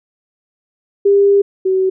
sine tone pair in turn, 400.3 / 377.8 Hz, G4 / F#4, +36 / +36 cents, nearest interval minor second, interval 100 cents, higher first, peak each -7 / -11 dBFS, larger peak first, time 1.05-1.42 / 1.65-1.9 s, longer first, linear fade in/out 10 ms, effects none

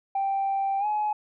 sine tone with pitch glide, 784 to 845.1 Hz, G5 to G#5, 0 to +30 cents, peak -22 dBFS, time 0.15-1.13 s, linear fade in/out 5 ms, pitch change +130 cents, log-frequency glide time 0.79-0.86 s, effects tanh soft clip ceiling -20 dBFS

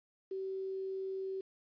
sine tone with quantisation, 383 Hz, G4, 40 cents flat, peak -36 dBFS, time 0.31-1.41 s, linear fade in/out 5 ms, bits 10, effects resampled to 11025 Hz

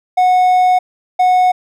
triangle tone pair in turn, 733 / 733 Hz, F#5 / F#5, -16 / -16 cents, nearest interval unison, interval 0 cents, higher neither, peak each -6 dBFS, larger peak neither, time 0.17-0.79 / 1.19-1.52 s, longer first, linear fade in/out 10 ms, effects none

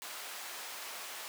pink high-pass noise, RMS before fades -44 dBFS, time 0.02-1.28 s, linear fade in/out 0 ms, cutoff 820 Hz, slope 12 dB/octave, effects none

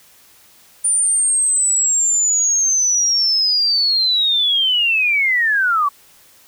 sine linear sweep, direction down, 9280 to 1108.7 Hz, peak -13 dBFS, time 0.84-5.89 s, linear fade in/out 10 ms, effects white hiss -49 dBFS RMS until 6.47 s

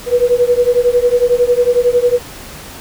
sine beating tone pair, 482.3 / 493.3 Hz, B4 / B4, -41 / -2 cents, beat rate 11 Hz, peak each -12 dBFS, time 0.06-2.2 s, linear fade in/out 50 ms, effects pink hiss -32 dBFS RMS until 2.8 s

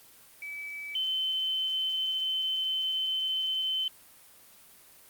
sine tone pair in turn, 2297 / 3066 Hz, D7 / G7, -39 / -39 cents, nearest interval perfect fourth, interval 500 cents, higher second, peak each -36 / -27 dBFS, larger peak second, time 0.42-0.95 / 0.95-3.88 s, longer second, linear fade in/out 2 ms, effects white hiss -55 dBFS RMS until 5.09 s + Opus 32 kbps

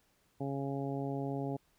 harmonic tone, 138.2 Hz, C#3, 5 cents flat, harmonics 1 / 2 / 3 / 4 / 5 / 6, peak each -38 / -38 / -41 / -45 / -44 / -47 dBFS, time 0.4-1.57 s, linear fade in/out 10 ms, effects pink hiss -72 dBFS RMS until 1.78 s

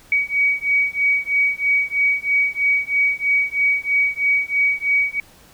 sine beating tone pair, 2260 / 2263.1 Hz, C#7 / C#7, +33 / +35 cents, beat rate 3.1 Hz, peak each -19 dBFS, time 0.12-5.2 s, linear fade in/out 2 ms, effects pink hiss -49 dBFS RMS until 5.53 s

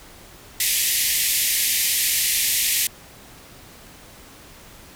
white band-pass noise, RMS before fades -21 dBFS, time 0.6-2.87 s, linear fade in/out 2 ms, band 1800 to 15000 Hz, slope 96 dB/octave, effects pink hiss -45 dBFS RMS until 4.95 s

